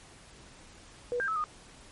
sine tone with pitch steps, 486.2 / 1590 / 1300 / 1231 Hz, B4 / G6 / E6 / D#6, -27 / +24 / -24 / -19 cents, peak -28 dBFS, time 1.12-1.44 s, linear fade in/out 0 ms, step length 80 ms, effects pink hiss -53 dBFS RMS until 1.91 s + MP3 48 kbps

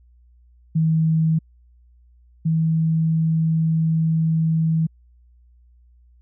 sine tone pair in turn, 160 / 161.02 Hz, D#3 / E3, +49 / -40 cents, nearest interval unison, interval 11 cents, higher second, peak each -15 / -16 dBFS, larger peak first, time 0.75-1.39 / 2.45-4.87 s, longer second, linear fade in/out 10 ms, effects added 60 Hz sine -50 dBFS peak until 6.21 s

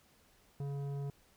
sine tone with tanh clipping, 140.6 Hz, C#3, 25 cents sharp, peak -38 dBFS, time 0.6-1.1 s, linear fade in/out 2 ms, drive 12 dB, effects pink hiss -67 dBFS RMS until 1.36 s

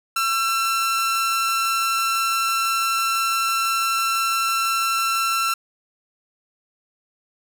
sawtooth tone with amplitude modulation, 1347 Hz, E6, 37 cents sharp, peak -14 dBFS, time 0.16-5.54 s, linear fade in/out 5 ms, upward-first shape sine, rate 246 Hz, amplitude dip 35%, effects none

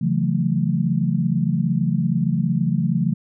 sine chord, F# minor seventh, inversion second, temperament equal with one note detuned, 138.59 / 167.4 / 185 / 220 Hz, C#3 / E3 / F#3 / A3, 0 / +27 / 0 / 0 cents, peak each -23 / -21 / -24 / -24 dBFS, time 0.01-3.14 s, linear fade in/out 10 ms, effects none

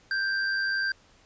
square tone with amplitude modulation, 1573 Hz, G6, 6 cents sharp, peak -24 dBFS, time 0.11-0.92 s, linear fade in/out 2 ms, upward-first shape sine, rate 100 Hz, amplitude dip 40%, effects pink hiss -59 dBFS RMS until 1.25 s + resampled to 16000 Hz

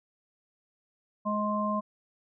harmonic tone, 209.9 Hz, G#3, 19 cents sharp, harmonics 1 / 3 / 5, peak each -30 / -33 / -30 dBFS, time 1.25-1.81 s, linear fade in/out 20 ms, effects none

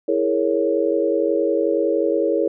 sine chord, A# half-diminished seventh, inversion second, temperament equal, 329.6 / 415.3 / 466.2 / 554.4 Hz, E4 / G#4 / A#4 / C#5, 0 / 0 / 0 / 0 cents, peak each -22 dBFS, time 0.08-2.48 s, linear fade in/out 5 ms, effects none

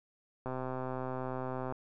click train, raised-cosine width 1 ms, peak -24 dBFS, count 164, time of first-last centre 0.46-1.724 s, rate 129 Hz, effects none

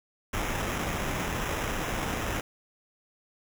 pink noise with sample-and-hold, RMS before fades -31 dBFS, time 0.33-2.41 s, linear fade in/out 5 ms, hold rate 4410 Hz, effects none

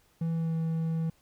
triangle tone with pitch glide, 164.81 to 162.63 Hz, E3 to E3, 0 to -23 cents, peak -25 dBFS, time 0.21-1.1 s, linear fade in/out 5 ms, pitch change -23 cents, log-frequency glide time 0.32-0.55 s, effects pink hiss -66 dBFS RMS until 1.21 s

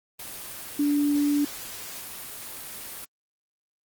sine tone in noise, 290 Hz, D4, 22 cents flat, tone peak -20 dBFS, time 0.79-1.45 s, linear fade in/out 5 ms, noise white, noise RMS -38 dBFS, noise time 0.19-3.05 s, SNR +15 dB, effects Opus 24 kbps

